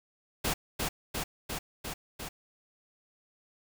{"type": "noise with echo", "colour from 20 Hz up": "pink", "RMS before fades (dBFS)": -30, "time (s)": [0.44, 0.54], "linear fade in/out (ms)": 10, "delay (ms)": 350, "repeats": 5, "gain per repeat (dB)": -2, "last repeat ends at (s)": 2.29, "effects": []}